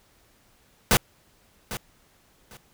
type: noise with echo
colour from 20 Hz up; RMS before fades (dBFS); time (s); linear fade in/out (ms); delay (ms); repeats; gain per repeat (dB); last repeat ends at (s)
pink; -18; 0.91-0.97; 0; 800; 2; -14; 2.57
effects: pink hiss -61 dBFS RMS until 2.73 s